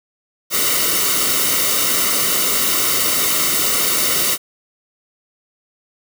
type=noise with comb filter; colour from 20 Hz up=white; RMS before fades=-17 dBFS; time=0.5-4.38 s; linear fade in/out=50 ms; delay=1.2 ms; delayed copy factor=-0.7; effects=none